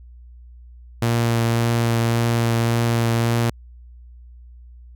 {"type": "tone with vibrato", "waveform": "sawtooth", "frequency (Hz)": 116.54, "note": "A#2", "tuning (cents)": 0, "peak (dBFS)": -13, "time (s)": [1.02, 3.5], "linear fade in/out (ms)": 5, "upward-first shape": "triangle", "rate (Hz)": 1.8, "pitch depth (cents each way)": 15, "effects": ["added 60 Hz sine -40 dBFS peak until 4.95 s"]}